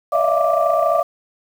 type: tone cluster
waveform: sine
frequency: 575 / 640 / 664 / 695 / 1174 Hz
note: D5 / D#5 / E5 / F5 / D6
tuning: -37 / +49 / +12 / -9 / -1 cents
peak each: -20 dBFS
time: 0.12-1.03 s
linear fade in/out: 10 ms
effects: tanh soft clip ceiling -4 dBFS + 7-bit